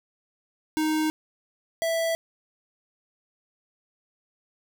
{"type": "tone pair in turn", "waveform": "square", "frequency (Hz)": [311.1, 659.2], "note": ["D#4", "E5"], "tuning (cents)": [0, 0], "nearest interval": "octave + minor second", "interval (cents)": 1300, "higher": "second", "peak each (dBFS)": [-23, -24], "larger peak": "first", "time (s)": [[0.77, 1.1], [1.82, 2.15]], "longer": "neither", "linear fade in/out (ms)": 0, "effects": []}